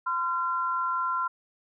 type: tone pair together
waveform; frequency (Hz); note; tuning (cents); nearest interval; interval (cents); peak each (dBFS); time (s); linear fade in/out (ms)
sine; 1027 / 1370.9; C6 / F6; -33 / -33; perfect fourth; 500; -28; 0.06-1.28; 10
effects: none